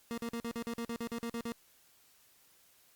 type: tone bursts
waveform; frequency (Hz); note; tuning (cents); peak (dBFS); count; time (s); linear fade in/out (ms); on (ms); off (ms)
30% pulse; 233.1; A#3; 0; -33; 13; 0.11-1.52; 0; 66; 46
effects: white hiss -65 dBFS RMS until 2.95 s + Opus 48 kbps